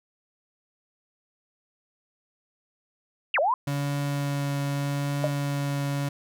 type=linear two-way sweep; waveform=sine; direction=down then up; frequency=3000 to 524 to 1060 Hz; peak=-20 dBFS; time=3.34-3.54 s; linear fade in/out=2 ms; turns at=3.39 s
type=tone with vibrato; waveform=35% pulse; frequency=141.9 Hz; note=C#3; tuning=41 cents sharp; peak=-24 dBFS; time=3.67-6.09 s; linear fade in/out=5 ms; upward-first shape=triangle; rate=0.8 Hz; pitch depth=11 cents each way
type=tone with exponential decay; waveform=sine; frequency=603 Hz; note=D5; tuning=46 cents sharp; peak=-17 dBFS; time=5.24-5.33 s; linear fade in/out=1 ms; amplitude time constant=19 ms
effects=none